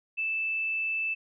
sine tone, 2637 Hz, E7, in tune, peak -27 dBFS, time 0.17-1.15 s, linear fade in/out 20 ms, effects none

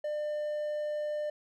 triangle tone, 599 Hz, D5, 34 cents sharp, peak -29 dBFS, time 0.04-1.3 s, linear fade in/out 5 ms, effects none

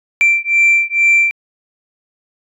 sine beating tone pair, 2349 / 2351.2 Hz, D7 / D7, 0 / +1 cents, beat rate 2.2 Hz, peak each -11 dBFS, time 0.21-1.31 s, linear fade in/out 0 ms, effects tanh soft clip ceiling -5 dBFS

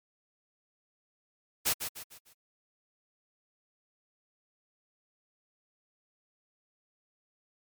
white noise with echo, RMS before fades -27 dBFS, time 1.65-1.74 s, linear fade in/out 20 ms, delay 150 ms, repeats 4, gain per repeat -8 dB, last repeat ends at 2.34 s, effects MP3 96 kbps

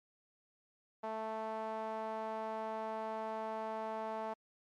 sawtooth tone with band-pass filter, 220 Hz, A3, in tune, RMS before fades -40 dBFS, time 1.03-4.34 s, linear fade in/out 10 ms, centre 800 Hz, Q 3, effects MP3 64 kbps

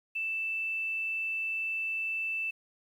sine tone with quantisation, 2649 Hz, E7, 8 cents sharp, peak -30 dBFS, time 0.15-2.51 s, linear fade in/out 10 ms, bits 10, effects none

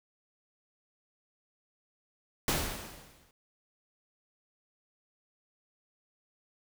pink noise with exponential decay, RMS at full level -27 dBFS, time 2.48-3.31 s, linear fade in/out 1 ms, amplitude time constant 180 ms, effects none

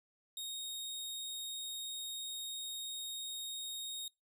sawtooth tone, 3729 Hz, A#7, in tune, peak -37 dBFS, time 0.37-4.08 s, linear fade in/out 2 ms, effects noise-tail reverb RT60 0.2 s tail -26 dB re dry

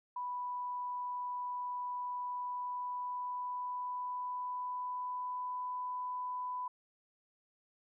sine tone with pitch glide, 987.8 to 997.5 Hz, B5 to B5, 0 to +17 cents, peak -36 dBFS, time 0.16-6.68 s, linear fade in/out 5 ms, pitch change +17 cents, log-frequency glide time 2.2-5.61 s, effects none

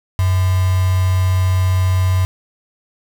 sine tone with quantisation, 92.5 Hz, F#2, in tune, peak -12 dBFS, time 0.19-2.25 s, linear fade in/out 0 ms, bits 4, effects none

